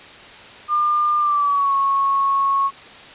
sine tone with pitch glide, 1200 to 1100.4 Hz, D6 to C#6, +37 to -13 cents, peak -15 dBFS, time 0.68-2.71 s, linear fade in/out 50 ms, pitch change -150 cents, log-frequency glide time 1.19-1.74 s, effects white hiss -40 dBFS RMS until 3.14 s + resampled to 8000 Hz

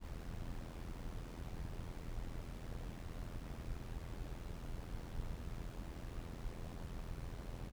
brown noise with amplitude modulation, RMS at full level -42 dBFS, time 0-7.72 s, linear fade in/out 50 ms, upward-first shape sine, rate 83.7 Hz, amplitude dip 70%, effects none

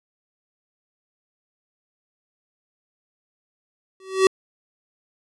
square tone with exponential growth, 380.7 Hz, F#4, 49 cents sharp, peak -10 dBFS, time 4-4.27 s, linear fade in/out 2 ms, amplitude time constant 58 ms, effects resampled to 22050 Hz

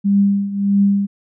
sine tone with tremolo, 199.8 Hz, G3, 33 cents sharp, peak -9 dBFS, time 0.04-1.07 s, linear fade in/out 20 ms, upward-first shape triangle, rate 1.6 Hz, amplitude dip 80%, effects none

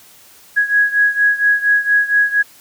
sine beating tone pair, 1661.2 / 1665.5 Hz, G#6 / G#6, 0 / +4 cents, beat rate 4.3 Hz, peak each -13 / -16 dBFS, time 0.56-2.43 s, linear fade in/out 20 ms, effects white hiss -45 dBFS RMS until 2.6 s + high-pass 60 Hz 12 dB/octave

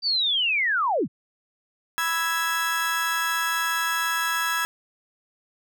sine linear sweep, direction down, 4698 to 96 Hz, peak -20 dBFS, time 0.02-1.08 s, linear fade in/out 50 ms
35% pulse chord, E major, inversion second, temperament equal, 987.8 / 1318.5 / 1661.2 Hz, B5 / E6 / G#6, 0 / 0 / 0 cents, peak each -29 / -26 / -24 dBFS, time 1.98-4.65 s, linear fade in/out 0 ms
effects none

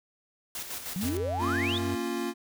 white noise with tremolo, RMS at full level -36 dBFS, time 0.55-1.17 s, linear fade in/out 2 ms, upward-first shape square, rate 6.5 Hz, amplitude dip 50%
sine exponential sweep, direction up, 171.1 to 3726 Hz, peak -29 dBFS, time 0.96-1.78 s, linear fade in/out 0 ms
square tone with pitch glide, 89.4 to 93.68 Hz, F2 to F#2, +41 to +22 cents, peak -33 dBFS, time 1.02-1.96 s, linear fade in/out 20 ms, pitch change +81 cents, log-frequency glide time 1.34-1.66 s
square chord, Bb minor, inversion none, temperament equal, 233.1 / 277.2 / 349.2 Hz, Bb3 / Db4 / F4, 0 / 0 / 0 cents, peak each -35 / -36 / -33 dBFS, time 1.38-2.34 s, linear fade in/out 50 ms
effects none

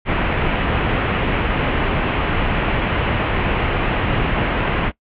pink low-pass noise, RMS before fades -19 dBFS, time 0.05-4.92 s, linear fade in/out 50 ms, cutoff 3000 Hz, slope 48 dB/octave, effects noise-tail reverb RT60 0.1 s tail -21 dB re dry

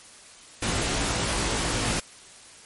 pink noise with comb filter, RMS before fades -26 dBFS, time 0.62-2 s, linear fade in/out 5 ms, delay 18 ms, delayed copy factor +0.95, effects white hiss -48 dBFS RMS until 2.65 s + MP3 48 kbps

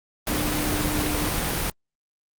sine tone in noise, 300 Hz, D4, 37 cents sharp, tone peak -28 dBFS, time 0.29-1.29 s, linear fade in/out 2 ms, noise pink, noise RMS -25 dBFS, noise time 0.27-1.7 s, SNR -6 dB, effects Opus 32 kbps

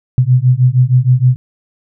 sine beating tone pair, 123.47 / 129.87 Hz, B2 / C3, 0 / -13 cents, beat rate 6.4 Hz, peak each -10 dBFS, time 0.18-1.36 s, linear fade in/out 0 ms, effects none

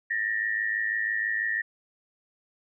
sine tone pair together, 1783.9 / 1890 Hz, A6 / A#6, +23 / +23 cents, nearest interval minor second, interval 100 cents, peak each -28 dBFS, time 0.1-1.62 s, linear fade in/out 10 ms, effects none

